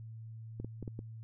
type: clicks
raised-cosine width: 3 ms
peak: -28 dBFS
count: 5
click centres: 0.6 / 0.646 / 0.827 / 0.878 / 0.991 s
effects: added 112 Hz sine -44 dBFS peak until 1.23 s